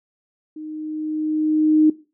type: tone with level ramp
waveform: sine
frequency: 309 Hz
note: D#4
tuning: 12 cents flat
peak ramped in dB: -31 to -10 dBFS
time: 0.56-1.9 s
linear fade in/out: 5 ms
effects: noise-tail reverb RT60 0.3 s tail -18 dB re dry